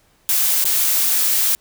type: noise with dropouts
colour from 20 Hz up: blue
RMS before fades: -17 dBFS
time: 0.29-1.55 s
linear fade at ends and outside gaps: 0 ms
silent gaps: 0.641-0.653 s
effects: pink hiss -58 dBFS RMS until 1.6 s